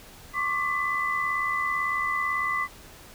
sine tone cluster, 1089 / 1167 / 2003 Hz, C#6 / D6 / B6, -31 / -11 / +24 cents, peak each -31 / -29 / -27 dBFS, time 0.33-2.68 s, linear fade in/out 50 ms, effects pink hiss -48 dBFS RMS until 3.14 s

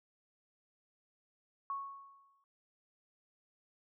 sine tone with exponential decay, 1105 Hz, C#6, 6 cents flat, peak -34 dBFS, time 1.7-2.44 s, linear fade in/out 1 ms, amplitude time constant 160 ms, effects none

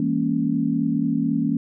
sine chord, A# half-diminished seventh, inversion second, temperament equal with one note detuned, 164.81 / 202.9 / 233.1 / 277.2 Hz, E3 / G#3 / A#3 / C#4, 0 / -40 / 0 / 0 cents, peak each -26 / -28 / -23 / -23 dBFS, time 0-1.57 s, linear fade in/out 2 ms, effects none

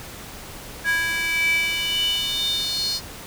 square tone with high-pass filter sweep, 330 Hz, E4, 2 cents sharp, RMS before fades -23 dBFS, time 0.84-3.01 s, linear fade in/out 50 ms, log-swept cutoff 1700 to 4600 Hz, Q 8.8, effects pink hiss -38 dBFS RMS until 3.26 s

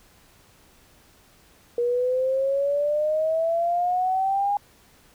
sine exponential sweep, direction up, 475.1 to 820 Hz, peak -20 dBFS, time 1.78-4.57 s, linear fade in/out 2 ms, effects pink hiss -56 dBFS RMS until 5.14 s

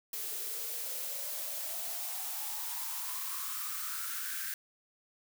blue noise with high-pass filter sweep, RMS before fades -38 dBFS, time 0.13-4.54 s, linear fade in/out 2 ms, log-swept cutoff 390 to 1600 Hz, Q 7.3, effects none

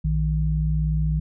sine tone pair together, 59.12 / 155.56 Hz, A#1 / D#3, +25 / 0 cents, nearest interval octave + perfect fourth, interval 1675 cents, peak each -22 dBFS, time 0.04-1.2 s, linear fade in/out 10 ms, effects none

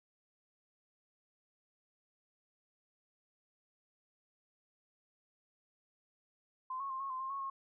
sine tone with pitch steps, 1035 / 1099 / 1054 / 1093 / 1036 / 1061 / 1102 / 1083 Hz, C6 / C#6 / C6 / C#6 / C6 / C6 / C#6 / C#6, -19 / -15 / +12 / -25 / -17 / +24 / -11 / -41 cents, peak -37 dBFS, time 6.7-7.5 s, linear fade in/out 5 ms, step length 100 ms, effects none

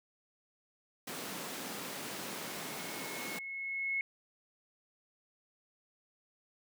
pink high-pass noise, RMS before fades -42 dBFS, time 1.07-3.39 s, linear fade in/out 5 ms, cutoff 170 Hz, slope 24 dB/octave
sine tone with exponential growth, 2182 Hz, C#7, 28 cents flat, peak -30 dBFS, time 1.71-4.01 s, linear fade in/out 1 ms, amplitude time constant 500 ms
effects none

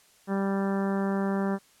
harmonic tone, 196 Hz, G3, in tune, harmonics 1 / 2 / 3 / 4 / 5 / 6 / 7 / 8 / 9, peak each -26 / -32 / -36 / -38 / -40 / -42 / -43 / -44 / -45 dBFS, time 0.27-1.59 s, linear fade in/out 50 ms, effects white hiss -60 dBFS RMS until 1.8 s + low-pass 11000 Hz 12 dB/octave

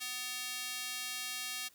square tone with high-pass filter, 250 Hz, B3, 21 cents sharp, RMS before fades -40 dBFS, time 0-1.69 s, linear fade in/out 20 ms, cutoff 2800 Hz, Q 0.86, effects white hiss -64 dBFS RMS until 1.74 s

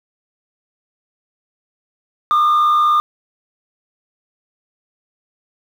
sine tone with frequency modulation, 1208 Hz, D6, 48 cents sharp, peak -8 dBFS, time 2.31-3 s, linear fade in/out 0 ms, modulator 72 Hz, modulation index 0.4, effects tanh soft clip ceiling -10 dBFS + 7-bit

